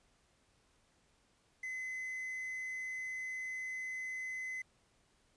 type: tone with quantisation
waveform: triangle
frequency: 2036 Hz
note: C7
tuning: 48 cents flat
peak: -37 dBFS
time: 1.63-4.62 s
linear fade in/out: 5 ms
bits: 10
effects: pink hiss -72 dBFS RMS until 5.36 s + resampled to 22050 Hz